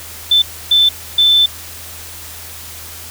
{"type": "tone bursts at uneven times", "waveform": "sine", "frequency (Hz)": 3530, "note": "A7", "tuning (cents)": 5, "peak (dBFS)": -7, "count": 3, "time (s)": [[0.31, 0.42], [0.71, 0.89], [1.18, 1.46]], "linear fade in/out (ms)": 5, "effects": ["added 82 Hz sine -38 dBFS peak until 3.1 s", "white hiss -32 dBFS RMS until 3.1 s"]}